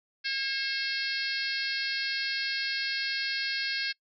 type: harmonic tone with a mistuned harmonic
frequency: 541 Hz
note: C#5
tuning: 42 cents flat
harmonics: 3 / 4 / 5 / 6 / 7 / 8 / 9 / 10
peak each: -34 / -37 / -38 / -40 / -43 / -34 / -37 / -44 dBFS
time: 0.24-3.93 s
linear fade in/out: 20 ms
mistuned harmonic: 5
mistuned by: -32 cents
effects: noise-tail reverb RT60 0.1 s tail -24 dB re dry